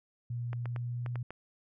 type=tone with pitch glide; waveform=sine; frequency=119.8 to 121.47 Hz; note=A#2 to B2; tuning=+48 to -28 cents; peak=-33 dBFS; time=0.3-1.23 s; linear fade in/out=5 ms; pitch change=+24 cents; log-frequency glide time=0.56-1.12 s
type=clicks; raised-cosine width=0.5 ms; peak=-27 dBFS; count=6; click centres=0.531 / 0.657 / 0.762 / 1.062 / 1.157 / 1.306 s
effects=none

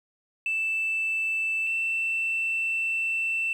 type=tone pair in turn; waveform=sine; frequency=2647 / 2675 Hz; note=E7 / E7; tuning=+7 / +25 cents; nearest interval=unison; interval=18 cents; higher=second; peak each=-23 dBFS; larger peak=neither; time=0.46-1.67 / 1.67-3.53 s; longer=second; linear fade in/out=2 ms; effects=tanh soft clip ceiling -21 dBFS + 9-bit

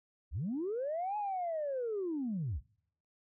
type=linear two-way sweep; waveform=sine; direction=up then down; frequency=49 to 851 to 49 Hz; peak=-32 dBFS; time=0.31-2.61 s; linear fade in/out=50 ms; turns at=1.17 s; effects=noise-tail reverb RT60 0.7 s tail -26 dB re dry + tanh soft clip ceiling -29 dBFS

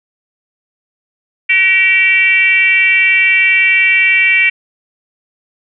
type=tone with frequency modulation; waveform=sine; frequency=2317 Hz; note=D7; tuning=24 cents flat; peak=-7 dBFS; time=1.49-4.5 s; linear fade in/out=10 ms; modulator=408 Hz; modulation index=0.93; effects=none

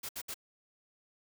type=noise bursts; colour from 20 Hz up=white; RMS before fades=-40 dBFS; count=3; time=0.03-0.343 s; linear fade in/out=10 ms; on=61 ms; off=65 ms; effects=none

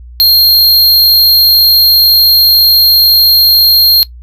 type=tone; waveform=square; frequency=4217 Hz; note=C8; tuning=13 cents sharp; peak=-3 dBFS; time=0.2-4.03 s; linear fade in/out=0 ms; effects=noise-tail reverb RT60 0.1 s tail -18 dB re dry + added 60 Hz sine -28 dBFS peak until 4.22 s

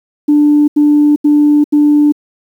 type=tone bursts; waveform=sine; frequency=295.2 Hz; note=D4; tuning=9 cents sharp; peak=-4 dBFS; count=4; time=0.28-2.123 s; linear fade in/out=10 ms; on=400 ms; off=81 ms; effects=tanh soft clip ceiling -1 dBFS + 7-bit

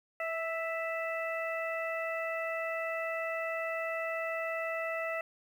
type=harmonic tone with a mistuned harmonic; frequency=659.3 Hz; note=E5; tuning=in tune; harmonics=1 / 2 / 3 / 4; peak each=-35 / -40 / -38 / -42 dBFS; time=0.2-5.21 s; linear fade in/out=2 ms; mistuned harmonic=1; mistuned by=-16 cents; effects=10-bit

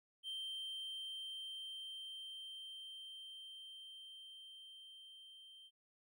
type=tone with level ramp; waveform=triangle; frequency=3136 Hz; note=G7; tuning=in tune; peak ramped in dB=-40 to -55 dBFS; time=0.23-5.71 s; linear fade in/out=50 ms; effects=none

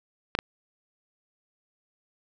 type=clicks; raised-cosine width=0.3 ms; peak=-8 dBFS; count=2; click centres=0.351 / 0.389 s; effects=none

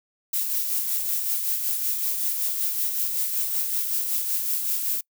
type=noise with tremolo; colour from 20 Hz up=violet; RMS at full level=-24 dBFS; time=0.33-5.01 s; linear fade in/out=5 ms; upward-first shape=sine; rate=5.3 Hz; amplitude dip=40%; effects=noise-tail reverb RT60 0.1 s tail -26 dB re dry

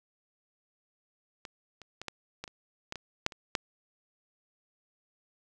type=clicks; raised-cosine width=0.2 ms; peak=-24 / -30 / -23 / -18 / -21 / -29 / -19 / -22 / -9 / -28 / -10 dBFS; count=11; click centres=1.452 / 1.817 / 2.016 / 2.083 / 2.44 / 2.478 / 2.924 / 2.957 / 3.264 / 3.322 / 3.552 s; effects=none

